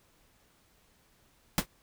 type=noise with exponential decay; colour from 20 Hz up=pink; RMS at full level=-21 dBFS; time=1.58-1.66 s; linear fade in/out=1 ms; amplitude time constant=17 ms; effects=pink hiss -66 dBFS RMS until 1.82 s